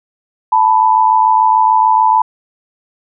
sine tone pair together, 880 / 986.8 Hz, A5 / B5, 0 / -2 cents, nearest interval major second, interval 198 cents, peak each -10 dBFS, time 0.52-2.22 s, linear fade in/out 5 ms, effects none

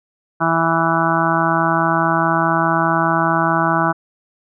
harmonic tone, 164.81 Hz, E3, in tune, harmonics 1 / 2 / 4 / 5 / 6 / 7 / 8 / 9, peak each -22 / -22 / -22 / -22 / -22 / -22 / -22 / -22 dBFS, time 0.4-3.93 s, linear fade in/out 20 ms, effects none

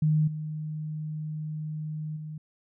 sine tone with level steps, 154.1 Hz, D#3, 16 cents flat, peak -20 / -31 / -35 dBFS, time 0.02-2.38 s, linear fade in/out 5 ms, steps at 0.27 / 2.16 s, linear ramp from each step 10 ms, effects none

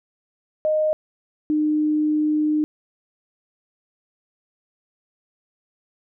sine tone pair in turn, 618 / 304 Hz, D#5 / D#4, -12 / -40 cents, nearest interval octave, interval 1228 cents, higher first, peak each -17 dBFS, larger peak neither, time 0.65-0.93 / 1.5-2.64 s, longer second, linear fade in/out 0 ms, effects none

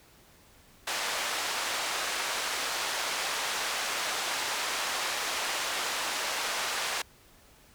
pink band-pass noise, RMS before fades -32 dBFS, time 0.87-7.02 s, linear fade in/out 5 ms, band 780 to 7700 Hz, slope 12 dB/octave, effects pink hiss -58 dBFS RMS until 7.74 s

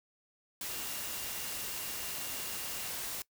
sine tone in noise, 2794 Hz, F7, in tune, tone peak -50 dBFS, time 0.7-2.88 s, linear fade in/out 2 ms, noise white, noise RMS -39 dBFS, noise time 0.61-3.22 s, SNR -14 dB, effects noise-tail reverb RT60 0.1 s tail -21 dB re dry

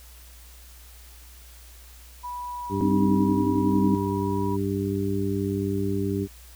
sine tone with pitch glide, 980 to 968.2 Hz, B5 to B5, -14 to -35 cents, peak -31 dBFS, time 2.23-4.57 s, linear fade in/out 20 ms, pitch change -21 cents, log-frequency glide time 2.49-2.81 s
harmonic tone, 98.6 Hz, G2, 11 cents sharp, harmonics 1 / 2 / 3 / 4, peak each -29 / -29 / -29 / -29 dBFS, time 2.69-6.28 s, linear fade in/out 50 ms
sine chord, C minor, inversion second, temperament equal with one note detuned, 196 / 261.6 / 306.8 Hz, G3 / C4 / Eb4, 0 / 0 / -24 cents, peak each -25 dBFS, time 2.81-3.95 s, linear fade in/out 0 ms
effects added 60 Hz sine -46 dBFS peak until 6.55 s + white hiss -51 dBFS RMS until 6.55 s

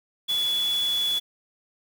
sine tone in noise, 3418 Hz, G#7, 49 cents sharp, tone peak -22 dBFS, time 0.28-1.2 s, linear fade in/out 20 ms, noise white, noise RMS -37 dBFS, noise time 0.28-1.2 s, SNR +12 dB, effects none

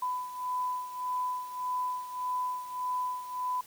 sine beating tone pair, 1000 / 1001.7 Hz, B5 / B5, +21 / +24 cents, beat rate 1.7 Hz, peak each -32 / -37 dBFS, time 0.02-3.61 s, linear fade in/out 5 ms, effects white hiss -54 dBFS RMS until 3.66 s

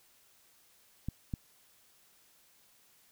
clicks, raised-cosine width 5 ms, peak -22 dBFS, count 2, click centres 1.086 / 1.338 s, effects white hiss -65 dBFS RMS until 3.11 s

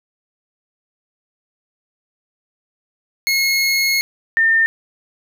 25% pulse / sine tone pair in turn, 2168 / 1809.4 Hz, C#7 / A6, -39 / +48 cents, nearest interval minor third, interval 313 cents, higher first, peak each -11 dBFS, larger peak neither, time 3.27-4.01 / 4.37-4.66 s, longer first, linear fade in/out 0 ms, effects none

